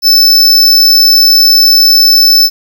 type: tone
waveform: square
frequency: 5274 Hz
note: E8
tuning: in tune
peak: -3 dBFS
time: 0.02-2.5 s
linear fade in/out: 50 ms
effects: 7-bit